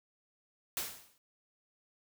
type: noise with exponential decay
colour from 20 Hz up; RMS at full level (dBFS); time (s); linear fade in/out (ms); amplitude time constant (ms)
white; -33; 0.77-1.18; 1; 87
effects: none